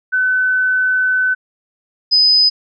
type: tone pair in turn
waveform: sine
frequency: 1511 / 5014 Hz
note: F#6 / D#8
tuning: +36 / +12 cents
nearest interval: octave + major sixth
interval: 2076 cents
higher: second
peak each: -12 / -8 dBFS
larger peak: second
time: 0.12-1.35 / 2.11-2.5 s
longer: first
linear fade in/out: 20 ms
effects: none